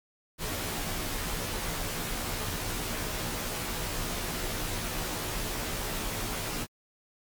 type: noise with comb filter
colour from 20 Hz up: pink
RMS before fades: -33 dBFS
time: 0.38-6.67 s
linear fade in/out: 50 ms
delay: 15 ms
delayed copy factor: -1
effects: MP3 96 kbps